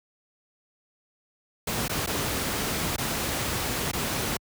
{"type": "noise with dropouts", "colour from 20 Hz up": "pink", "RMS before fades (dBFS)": -28, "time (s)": [1.67, 4.37], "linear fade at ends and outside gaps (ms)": 5, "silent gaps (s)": [[1.881, 1.894], [2.063, 2.072], [2.963, 2.981], [3.916, 3.932]], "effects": ["high-pass 60 Hz 12 dB/octave"]}